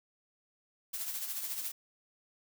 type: noise with tremolo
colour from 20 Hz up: blue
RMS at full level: -36 dBFS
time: 0.93-1.72 s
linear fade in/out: 10 ms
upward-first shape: sine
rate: 14 Hz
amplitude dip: 50%
effects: none